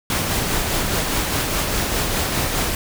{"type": "noise with tremolo", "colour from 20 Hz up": "pink", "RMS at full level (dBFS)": -20, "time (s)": [0.1, 2.75], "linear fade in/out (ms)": 2, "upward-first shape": "sine", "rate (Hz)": 4.9, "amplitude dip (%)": 30, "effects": []}